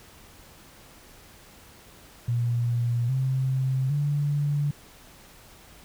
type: tone with pitch steps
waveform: sine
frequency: 119.3 / 131.61 / 145.19 Hz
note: A#2 / C3 / D3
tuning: +41 / +11 / -19 cents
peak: -22 dBFS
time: 2.28-4.71 s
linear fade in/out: 5 ms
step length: 810 ms
effects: pink hiss -51 dBFS RMS until 5.84 s